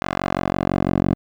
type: tone with band-pass filter sweep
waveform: 10% pulse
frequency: 46 Hz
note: F#1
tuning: 9 cents flat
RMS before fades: -21 dBFS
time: 0.02-1.15 s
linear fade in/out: 0 ms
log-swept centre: 1200 to 280 Hz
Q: 0.75
effects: none